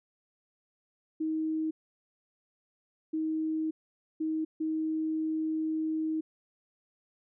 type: tone bursts at uneven times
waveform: sine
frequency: 315.6 Hz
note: D#4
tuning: 25 cents sharp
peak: -28 dBFS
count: 4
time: 1.2-1.71 / 3.13-3.71 / 4.2-4.45 / 4.6-6.21 s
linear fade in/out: 10 ms
effects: none